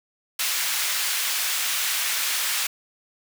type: high-pass noise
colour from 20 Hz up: pink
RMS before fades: -25 dBFS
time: 0.39-2.67 s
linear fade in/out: 5 ms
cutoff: 1900 Hz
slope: 12 dB/octave
effects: none